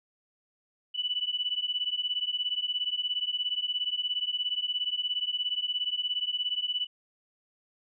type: beating tone pair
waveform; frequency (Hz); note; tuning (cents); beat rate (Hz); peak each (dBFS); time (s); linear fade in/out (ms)
sine; 2960 / 2977; F#7 / F#7; 0 / +10; 17; -31; 0.94-6.87; 20
effects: none